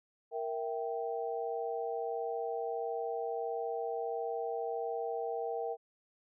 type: chord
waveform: sine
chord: E diminished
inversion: second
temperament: equal with one note detuned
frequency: 466.2 / 659.3 / 780.8 Hz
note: Bb4 / E5 / G5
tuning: 0 / 0 / -7 cents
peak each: -36 / -40 / -39 dBFS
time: 0.31-5.77 s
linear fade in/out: 50 ms
effects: none